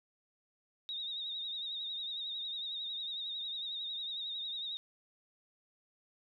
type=tone with vibrato; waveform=sine; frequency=3740 Hz; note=A#7; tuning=5 cents sharp; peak=-37 dBFS; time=0.89-4.77 s; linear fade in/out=0 ms; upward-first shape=triangle; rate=11 Hz; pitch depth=73 cents each way; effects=none